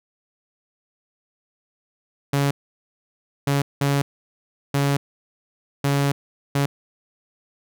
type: tone bursts at uneven times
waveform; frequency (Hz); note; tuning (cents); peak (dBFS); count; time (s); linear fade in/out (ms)
sawtooth; 140.7; C#3; +26; -14; 6; 2.33-2.51 / 3.47-3.62 / 3.81-4.02 / 4.74-4.97 / 5.84-6.12 / 6.55-6.66; 5
effects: none